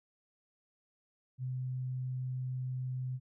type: tone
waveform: sine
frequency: 128.1 Hz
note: C3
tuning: 36 cents flat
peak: -34 dBFS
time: 1.38-3.2 s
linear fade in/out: 50 ms
effects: none